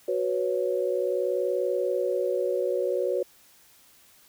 sine chord, F# suspended fourth, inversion none, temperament equal, 370 / 493.9 / 554.4 Hz, F#4 / B4 / C#5, 0 / 0 / 0 cents, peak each -28 dBFS, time 0.08-3.23 s, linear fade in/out 5 ms, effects white hiss -57 dBFS RMS until 4.28 s

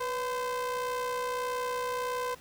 square ring-modulated tone, 261.6 Hz, C4, in tune, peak -28 dBFS, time 0-2.35 s, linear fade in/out 10 ms, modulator 754 Hz, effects pink hiss -54 dBFS RMS until 2.4 s + high-pass 80 Hz 12 dB/octave

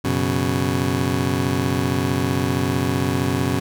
20% pulse chord, F# suspended fourth, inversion none, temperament just, 92.5 / 123.33 / 138.75 Hz, F#2 / B2 / C#3, 0 / -2 / +2 cents, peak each -19 dBFS, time 0.04-3.6 s, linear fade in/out 10 ms, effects none

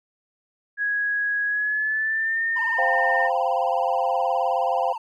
sine tone with pitch glide, 1661.2 to 1822 Hz, G#6 to A#6, 0 to -40 cents, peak -21 dBFS, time 0.77-3.3 s, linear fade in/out 50 ms, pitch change +160 cents, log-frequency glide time 1.46-2.44 s
triangle tone with vibrato, 945 Hz, A#5, 23 cents sharp, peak -27 dBFS, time 2.56-4.98 s, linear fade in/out 5 ms, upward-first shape triangle, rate 19 Hz, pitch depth 150 cents each way
sine chord, C suspended fourth, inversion none, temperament just, 523.3 / 697.7 / 784.9 Hz, C5 / F5 / G5, 0 / -2 / +2 cents, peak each -26 / -24 / -24 dBFS, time 2.78-4.93 s, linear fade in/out 10 ms
effects none

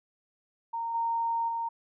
sine tone with level steps, 923 Hz, A#5, 17 cents flat, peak -30 / -26 / -29 dBFS, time 0.73-1.69 s, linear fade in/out 10 ms, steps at 0.94 / 1.48 s, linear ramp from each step 10 ms, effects none

